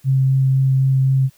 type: tone with vibrato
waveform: sine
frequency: 133.3 Hz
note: C3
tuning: 33 cents sharp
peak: -12 dBFS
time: 0.04-1.3 s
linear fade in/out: 50 ms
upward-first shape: sine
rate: 3.9 Hz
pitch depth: 8 cents each way
effects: white hiss -55 dBFS RMS until 1.37 s